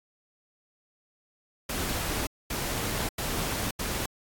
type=noise bursts at uneven times; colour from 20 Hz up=pink; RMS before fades=-31 dBFS; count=4; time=1.69-2.27 / 2.5-3.09 / 3.18-3.71 / 3.79-4.06 s; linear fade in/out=5 ms; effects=AAC 64 kbps